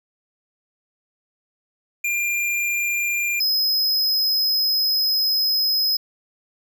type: tone pair in turn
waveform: square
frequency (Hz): 2395 / 5087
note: D7 / D#8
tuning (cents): +33 / +37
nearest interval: octave + minor second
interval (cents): 1304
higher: second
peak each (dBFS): -21 / -18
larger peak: second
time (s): 2.04-3.4 / 3.4-5.97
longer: second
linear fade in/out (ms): 5
effects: none